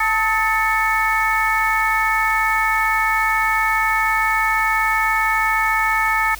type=harmonic tone with a mistuned harmonic; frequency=442.6 Hz; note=A4; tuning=10 cents sharp; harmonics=2 / 3 / 4 / 5; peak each=-21 / -21 / -21 / -21 dBFS; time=0-6.35 s; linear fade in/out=5 ms; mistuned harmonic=3; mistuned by=-63 cents; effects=added 50 Hz sine -36 dBFS peak until 6.39 s + white hiss -37 dBFS RMS until 6.39 s

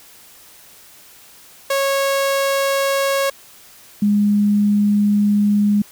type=tone pair in turn; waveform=sawtooth / sine; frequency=550 / 206 Hz; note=C#5 / G#3; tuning=-14 / -14 cents; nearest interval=octave + perfect fourth; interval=1700 cents; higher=first; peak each=-12 dBFS; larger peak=neither; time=1.7-3.3 / 4.02-5.82 s; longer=second; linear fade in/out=5 ms; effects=white hiss -45 dBFS RMS until 5.91 s

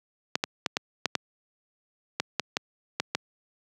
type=clicks; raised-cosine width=0.2 ms; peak=-7 dBFS; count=11; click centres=0.355 / 0.439 / 0.662 / 0.769 / 1.057 / 1.153 / 2.2 / 2.397 / 2.569 / 3 / 3.15 s; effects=high-pass 150 Hz 12 dB/octave

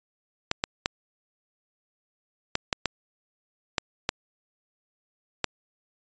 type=clicks; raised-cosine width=0.2 ms; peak=-6 dBFS; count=9; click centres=0.514 / 0.639 / 0.859 / 2.554 / 2.728 / 2.857 / 3.782 / 4.091 / 5.443 s; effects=resampled to 16000 Hz

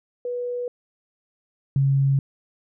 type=tone pair in turn; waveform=sine; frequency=489 / 137.22 Hz; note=B4 / C#3; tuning=-17 / -17 cents; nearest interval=octave + minor seventh; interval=2200 cents; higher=first; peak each=-25 / -16 dBFS; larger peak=second; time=0.25-0.68 / 1.76-2.19 s; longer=neither; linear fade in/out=2 ms; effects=none

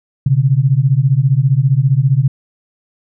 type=beating tone pair; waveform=sine; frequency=127.2 / 142.2 Hz; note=C3 / C#3; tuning=-48 / +45 cents; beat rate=15 Hz; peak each=-12 dBFS; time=0.26-2.28 s; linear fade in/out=5 ms; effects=none

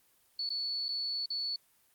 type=tone with dropouts; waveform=sine; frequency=4435 Hz; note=C#8; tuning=in tune; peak=-32 dBFS; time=0.39-1.56 s; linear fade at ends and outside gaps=2 ms; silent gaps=0.491-0.503 / 0.883-0.889 / 1.258-1.303 s; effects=white hiss -68 dBFS RMS until 1.94 s + Opus 24 kbps

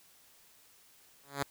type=tone with exponential growth; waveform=5% pulse; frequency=140.3 Hz; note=C#3; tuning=21 cents sharp; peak=-17 dBFS; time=1.23-1.43 s; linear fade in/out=5 ms; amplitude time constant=42 ms; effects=white hiss -62 dBFS RMS until 1.5 s

